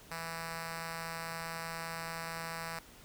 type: tone with notch filter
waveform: 5% pulse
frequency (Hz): 164.81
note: E3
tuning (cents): 0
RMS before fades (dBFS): -41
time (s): 0.11-2.79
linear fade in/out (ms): 2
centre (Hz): 350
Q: 0.88
effects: pink hiss -56 dBFS RMS until 3.04 s